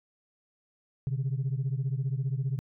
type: beating tone pair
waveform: sine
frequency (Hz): 128.6 / 143.6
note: C3 / D3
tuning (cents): -30 / -39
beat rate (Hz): 15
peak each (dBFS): -28 / -30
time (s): 1.07-2.59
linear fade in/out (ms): 0
effects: tanh soft clip ceiling -23 dBFS